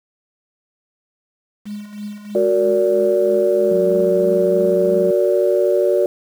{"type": "tone with tremolo", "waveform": "sine", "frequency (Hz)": 207.7, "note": "G#3", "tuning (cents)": 0, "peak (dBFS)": -24, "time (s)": [1.65, 5.13], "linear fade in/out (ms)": 20, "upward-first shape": "triangle", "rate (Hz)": 3.1, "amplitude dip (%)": 80}
{"type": "chord", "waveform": "sine", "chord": "Gb augmented", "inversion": "none", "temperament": "just", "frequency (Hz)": [370, 462.5, 578.1], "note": ["Gb4", "Bb4", "D5"], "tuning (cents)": [0, -14, -27], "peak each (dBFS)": [-16, -19, -16], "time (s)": [2.35, 6.06], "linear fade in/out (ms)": 2}
{"type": "tone", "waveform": "sine", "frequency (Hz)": 183, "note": "F#3", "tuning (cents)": -19, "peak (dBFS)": -23, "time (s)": [3.71, 5.11], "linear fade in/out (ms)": 5}
{"effects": ["tanh soft clip ceiling -3 dBFS", "7-bit"]}